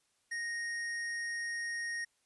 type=tone with tanh clipping; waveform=sine; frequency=1864.7 Hz; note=A#6; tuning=in tune; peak=-37 dBFS; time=0.31-2.05 s; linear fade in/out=10 ms; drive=17 dB; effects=white hiss -75 dBFS RMS until 2.25 s + resampled to 24000 Hz